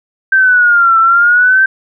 sine exponential two-way sweep, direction down then up, 1568 to 1330 to 1568 Hz, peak -5 dBFS, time 0.32-1.66 s, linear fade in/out 5 ms, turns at 0.99 s, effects none

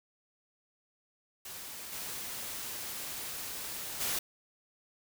white noise with level steps, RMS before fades -44 / -40 / -33 dBFS, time 1.45-4.19 s, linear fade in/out 5 ms, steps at 1.92 / 4 s, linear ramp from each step 10 ms, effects none

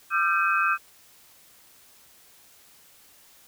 sine tone cluster, 1196 / 1361 / 1560 / 2532 Hz, D6 / F6 / G6 / D#7, +31 / -45 / -9 / +30 cents, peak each -26 / -25 / -25 / -28 dBFS, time 0.1-0.78 s, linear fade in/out 50 ms, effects white hiss -55 dBFS RMS until 3.47 s

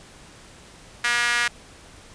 sawtooth tone with high-pass filter, 239.2 Hz, A#3, 45 cents sharp, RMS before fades -22 dBFS, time 1.04-1.48 s, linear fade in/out 5 ms, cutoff 1700 Hz, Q 2.5, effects pink hiss -47 dBFS RMS until 2.14 s + resampled to 22050 Hz

